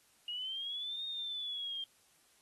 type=linear two-way sweep; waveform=sine; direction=up then down; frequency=2865 to 3705 to 3181 Hz; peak=-37 dBFS; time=0.28-1.84 s; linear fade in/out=2 ms; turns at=1.05 s; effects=white hiss -68 dBFS RMS until 2.41 s + AAC 32 kbps